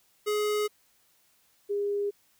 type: tone pair in turn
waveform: square / sine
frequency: 420 / 406.4 Hz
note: G#4 / G#4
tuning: +19 / -38 cents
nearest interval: minor second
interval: 57 cents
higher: first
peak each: -26 dBFS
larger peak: neither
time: 0.26-0.68 / 1.69-2.11 s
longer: neither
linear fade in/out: 20 ms
effects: white hiss -66 dBFS RMS until 2.39 s